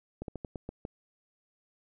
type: slowing click train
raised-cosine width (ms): 2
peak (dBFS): -24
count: 7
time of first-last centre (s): 0.22-0.851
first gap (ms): 62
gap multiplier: 1.21
effects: none